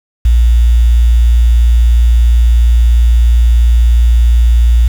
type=tone with quantisation; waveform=sine; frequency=58.5 Hz; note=A#1; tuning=7 cents sharp; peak=-4 dBFS; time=0.25-4.88 s; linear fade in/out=5 ms; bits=5; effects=none